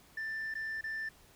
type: tone with dropouts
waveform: sine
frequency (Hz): 1774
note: A6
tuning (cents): +14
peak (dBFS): -33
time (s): 0.17-1.09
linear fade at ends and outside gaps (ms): 5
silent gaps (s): 0.541-0.552 / 0.811-0.839
effects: tanh soft clip ceiling -34 dBFS + pink hiss -61 dBFS RMS until 1.35 s